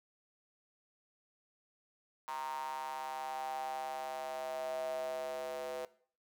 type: tone with high-pass filter sweep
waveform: square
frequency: 71.5 Hz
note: D2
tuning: 46 cents flat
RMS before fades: -40 dBFS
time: 2.28-5.85 s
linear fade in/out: 0 ms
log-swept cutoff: 960 to 550 Hz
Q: 8.3
effects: noise-tail reverb RT60 0.5 s tail -19 dB re dry